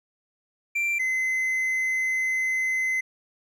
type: tone pair in turn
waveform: triangle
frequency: 2357 / 2050 Hz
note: D7 / C7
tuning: +6 / -36 cents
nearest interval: major second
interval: 242 cents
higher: first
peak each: -21 dBFS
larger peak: neither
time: 0.75-0.99 / 0.99-3.01 s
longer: second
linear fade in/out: 10 ms
effects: none